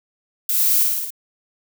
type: noise with echo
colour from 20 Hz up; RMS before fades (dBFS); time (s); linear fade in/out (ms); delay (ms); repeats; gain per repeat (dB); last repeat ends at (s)
violet; -20; 0.49-0.83; 2; 55; 5; -2; 1.105
effects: none